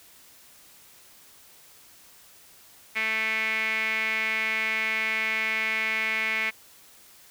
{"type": "tone with band-pass filter", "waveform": "sawtooth", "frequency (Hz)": 220, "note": "A3", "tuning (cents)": 0, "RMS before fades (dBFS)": -27, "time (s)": [2.95, 6.51], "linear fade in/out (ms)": 20, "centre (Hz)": 2200, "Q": 7.3, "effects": ["white hiss -53 dBFS RMS until 7.3 s"]}